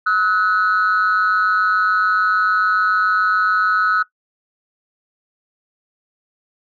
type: tone pair together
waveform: sine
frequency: 1286.9 / 1480 Hz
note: E6 / F#6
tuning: -42 / 0 cents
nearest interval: major second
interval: 242 cents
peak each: -15 dBFS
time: 0.06-4.03 s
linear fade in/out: 10 ms
effects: noise-tail reverb RT60 0.1 s tail -17 dB re dry + tanh soft clip ceiling -9 dBFS